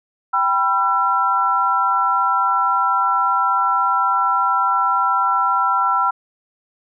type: chord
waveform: sine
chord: E minor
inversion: first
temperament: equal with one note detuned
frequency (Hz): 784 / 987.8 / 1350.9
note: G5 / B5 / E6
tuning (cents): 0 / 0 / +42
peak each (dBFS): -22 / -19 / -17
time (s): 0.33-6.11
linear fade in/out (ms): 10
effects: none